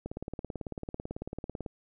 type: click train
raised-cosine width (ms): 2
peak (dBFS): -23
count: 30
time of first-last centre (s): 0.06-1.662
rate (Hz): 18.1
effects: none